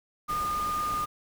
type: tone in noise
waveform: sine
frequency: 1217 Hz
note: D#6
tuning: 39 cents flat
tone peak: -27 dBFS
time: 0.28-1.06 s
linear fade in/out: 20 ms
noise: pink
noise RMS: -39 dBFS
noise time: 0.28-1.06 s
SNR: +9 dB
effects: none